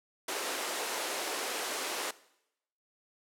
pink high-pass noise, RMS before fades -35 dBFS, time 0.28-2.11 s, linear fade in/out 5 ms, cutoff 360 Hz, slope 24 dB/octave, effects noise-tail reverb RT60 0.8 s tail -19 dB re dry + low-pass 12000 Hz 12 dB/octave

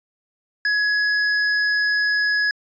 square tone, 1681 Hz, G#6, 20 cents sharp, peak -18 dBFS, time 0.65-2.51 s, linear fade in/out 2 ms, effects resampled to 16000 Hz

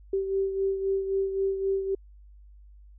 sine beating tone pair, 387.9 / 391.7 Hz, G4 / G4, -18 / -1 cents, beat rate 3.8 Hz, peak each -25 / -33 dBFS, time 0.13-1.95 s, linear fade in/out 5 ms, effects added 50 Hz sine -48 dBFS peak until 2.98 s

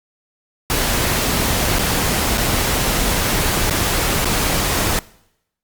pink noise with dropouts, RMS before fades -18 dBFS, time 0.7-4.99 s, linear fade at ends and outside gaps 1 ms, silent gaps 1.787-1.792 / 2.374-2.379 / 3.698-3.708 / 4.247-4.255 s, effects noise-tail reverb RT60 0.8 s tail -22 dB re dry + Opus 48 kbps

